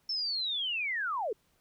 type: linear sweep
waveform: sine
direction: down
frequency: 5370 to 380 Hz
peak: -30 dBFS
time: 0.09-1.33 s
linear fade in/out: 5 ms
effects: pink hiss -71 dBFS RMS until 1.6 s